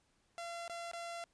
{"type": "tone with dropouts", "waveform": "sawtooth", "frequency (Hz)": 683, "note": "F5", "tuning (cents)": -39, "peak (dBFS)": -38, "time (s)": [0.38, 1.24], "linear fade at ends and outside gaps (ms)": 0, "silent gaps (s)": [[0.679, 0.697], [0.914, 0.934]], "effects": ["pink hiss -75 dBFS RMS until 1.33 s", "resampled to 22050 Hz"]}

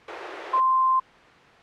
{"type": "high-pass noise", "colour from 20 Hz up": "pink", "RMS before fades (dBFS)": -34, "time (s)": [0.08, 0.6], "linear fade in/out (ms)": 2, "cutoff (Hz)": 330, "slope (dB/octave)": 96}
{"type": "tone", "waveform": "sine", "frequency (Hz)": 1044, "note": "C6", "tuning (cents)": -4, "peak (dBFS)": -17, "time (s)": [0.53, 1], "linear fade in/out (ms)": 10}
{"effects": ["white hiss -49 dBFS RMS until 1.62 s", "low-pass 2000 Hz 12 dB/octave"]}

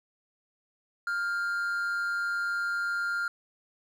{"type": "tone pair together", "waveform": "triangle", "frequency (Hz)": [1399.2, 1587], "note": ["F6", "G6"], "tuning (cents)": [3, 21], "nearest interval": "major second", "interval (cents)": 218, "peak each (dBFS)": [-26, -38], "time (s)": [1.07, 3.28], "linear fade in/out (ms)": 2, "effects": []}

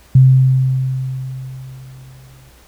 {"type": "tone with exponential decay", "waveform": "sine", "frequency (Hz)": 130.81, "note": "C3", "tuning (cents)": 0, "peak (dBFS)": -3, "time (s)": [0.15, 2.5], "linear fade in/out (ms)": 5, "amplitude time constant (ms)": 510, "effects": ["added 60 Hz sine -48 dBFS peak until 2.67 s", "pink hiss -48 dBFS RMS until 2.67 s"]}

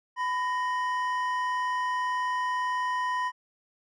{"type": "tone pair together", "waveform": "triangle", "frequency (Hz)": [1000, 1861.8], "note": ["B5", "A#6"], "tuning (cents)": [21, -3], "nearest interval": "major seventh", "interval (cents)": 1076, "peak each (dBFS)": [-25, -32], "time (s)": [0.16, 3.32], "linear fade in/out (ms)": 50, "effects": ["resampled to 22050 Hz"]}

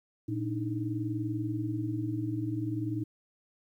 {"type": "tone cluster", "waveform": "sine", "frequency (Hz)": [115, 295.2, 315.6], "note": ["A#2", "D4", "D#4"], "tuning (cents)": [-23, 9, 25], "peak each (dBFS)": [-33, -37, -34], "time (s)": [0.28, 3.04], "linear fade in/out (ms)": 10, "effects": ["11-bit"]}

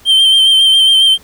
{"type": "tone with vibrato", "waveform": "triangle", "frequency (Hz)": 3136, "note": "G7", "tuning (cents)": 0, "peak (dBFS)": -4, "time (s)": [0.05, 1.18], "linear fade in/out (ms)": 50, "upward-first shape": "sine", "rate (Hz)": 7.3, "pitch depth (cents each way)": 28, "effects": ["pink hiss -44 dBFS RMS until 1.23 s"]}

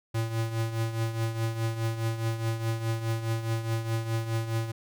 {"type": "tone with tremolo", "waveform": "square", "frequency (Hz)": 113.3, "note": "A#2", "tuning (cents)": -49, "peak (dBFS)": -25, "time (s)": [0.14, 4.72], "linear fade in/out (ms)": 10, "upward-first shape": "triangle", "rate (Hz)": 4.8, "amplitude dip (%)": 70, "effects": []}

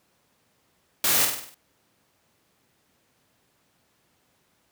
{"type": "noise with echo", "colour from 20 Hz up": "white", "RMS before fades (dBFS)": -22, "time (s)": [1.04, 1.25], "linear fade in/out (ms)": 2, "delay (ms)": 49, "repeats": 6, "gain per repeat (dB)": -5, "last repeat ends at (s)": 1.544, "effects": ["pink hiss -67 dBFS RMS until 4.71 s", "high-pass 100 Hz 12 dB/octave"]}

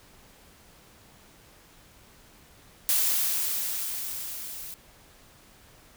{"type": "noise with level ramp", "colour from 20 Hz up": "blue", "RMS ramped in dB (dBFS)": [-23, -40], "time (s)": [2.89, 4.74], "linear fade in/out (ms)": 0, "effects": ["pink hiss -55 dBFS RMS until 5.96 s"]}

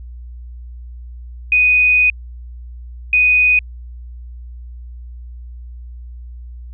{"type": "tone bursts at uneven times", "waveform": "sine", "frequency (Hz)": 2489, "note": "D#7", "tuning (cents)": 0, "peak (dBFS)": -9, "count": 2, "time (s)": [[1.52, 2.1], [3.13, 3.59]], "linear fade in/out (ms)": 2, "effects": ["added 60 Hz sine -30 dBFS peak until 6.73 s"]}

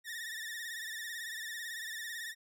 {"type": "tone with vibrato", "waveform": "sawtooth", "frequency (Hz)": 1818, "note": "A#6", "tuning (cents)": -44, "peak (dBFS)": -36, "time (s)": [0.04, 2.35], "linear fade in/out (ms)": 50, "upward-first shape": "sine", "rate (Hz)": 18, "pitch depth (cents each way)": 79, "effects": []}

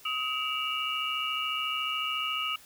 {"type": "tone cluster", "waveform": "sine", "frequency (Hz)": [1265, 2303, 2737, 2871], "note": ["D#6", "D7", "F7", "F7"], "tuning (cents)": [28, -34, -36, 47], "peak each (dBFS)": [-33, -39, -36, -32], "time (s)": [0.05, 2.56], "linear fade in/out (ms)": 5, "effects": ["white hiss -54 dBFS RMS until 2.65 s"]}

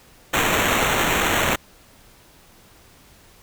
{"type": "noise with sample-and-hold", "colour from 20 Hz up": "violet", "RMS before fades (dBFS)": -20, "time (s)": [0.33, 1.56], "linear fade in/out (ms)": 10, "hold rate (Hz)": 4900, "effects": ["pink hiss -51 dBFS RMS until 3.42 s"]}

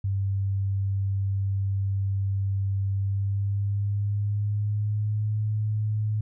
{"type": "tone with pitch glide", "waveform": "sine", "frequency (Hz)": [98, 106.87], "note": ["G2", "A2"], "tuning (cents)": [0, -50], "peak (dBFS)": -23, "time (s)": [0.04, 6.21], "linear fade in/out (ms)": 5, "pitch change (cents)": 150, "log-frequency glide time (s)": [2.93, 5.38], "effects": []}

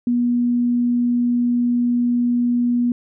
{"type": "tone", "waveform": "sine", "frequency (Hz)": 241.8, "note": "B3", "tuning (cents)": -36, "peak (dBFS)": -15, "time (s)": [0.07, 2.92], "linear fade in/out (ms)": 2, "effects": []}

